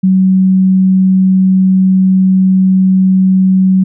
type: tone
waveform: sine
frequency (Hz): 188.3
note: F#3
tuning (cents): +31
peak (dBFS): -5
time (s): 0.03-3.84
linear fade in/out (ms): 10
effects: none